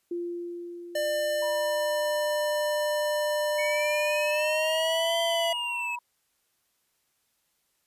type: tone with exponential decay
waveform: sine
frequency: 346.7 Hz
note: F4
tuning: 13 cents flat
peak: -28 dBFS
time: 0.11-3.01 s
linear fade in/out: 5 ms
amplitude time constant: 630 ms
type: tone with pitch glide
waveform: square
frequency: 598 to 671.2 Hz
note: D5 to E5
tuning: +31 to +31 cents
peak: -26 dBFS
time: 0.95-5.53 s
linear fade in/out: 5 ms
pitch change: +200 cents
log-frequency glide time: 4.3-5.14 s
type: tone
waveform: sine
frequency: 965 Hz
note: B5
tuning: 40 cents flat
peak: -34 dBFS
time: 1.42-5.99 s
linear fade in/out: 5 ms
type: exponential two-way sweep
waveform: triangle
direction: up then down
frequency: 2222 to 3130 to 2570 Hz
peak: -28 dBFS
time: 3.58-5.96 s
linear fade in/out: 10 ms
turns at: 5.22 s
effects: white hiss -73 dBFS RMS until 7.86 s + resampled to 32000 Hz